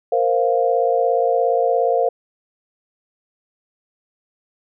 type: chord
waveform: sine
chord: Bb suspended second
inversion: none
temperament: equal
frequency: 466.2 / 523.3 / 698.5 Hz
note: Bb4 / C5 / F5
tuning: 0 / 0 / 0 cents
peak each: -19 dBFS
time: 0.12-2.09 s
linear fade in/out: 5 ms
effects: none